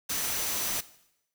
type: tone in noise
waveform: sine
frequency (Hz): 6000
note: F#8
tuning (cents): +23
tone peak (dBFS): -38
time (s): 0.09-0.81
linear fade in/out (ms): 10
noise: white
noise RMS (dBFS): -31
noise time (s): 0.09-0.81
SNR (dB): -10
effects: noise-tail reverb RT60 0.8 s tail -17 dB re dry